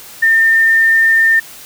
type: tone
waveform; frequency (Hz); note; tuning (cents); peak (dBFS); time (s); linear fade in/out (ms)
sine; 1807; A6; +46; -7; 0.22-1.4; 10
effects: white hiss -35 dBFS RMS until 1.65 s